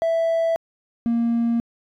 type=tone pair in turn; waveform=triangle; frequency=660 / 233.3 Hz; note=E5 / A#3; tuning=+2 / +2 cents; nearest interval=octave + tritone; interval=1800 cents; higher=first; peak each=-15 dBFS; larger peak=neither; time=0.02-0.56 / 1.06-1.6 s; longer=neither; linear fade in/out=0 ms; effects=tanh soft clip ceiling -12 dBFS